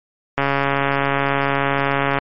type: click train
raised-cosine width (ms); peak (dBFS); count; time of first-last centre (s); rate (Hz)
0.5; -3; 252; 0.38-2.186; 139
effects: MP3 32 kbps